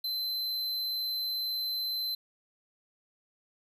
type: tone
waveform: square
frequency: 4071 Hz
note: C8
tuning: 48 cents flat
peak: -31 dBFS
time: 0.04-2.15 s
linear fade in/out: 5 ms
effects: none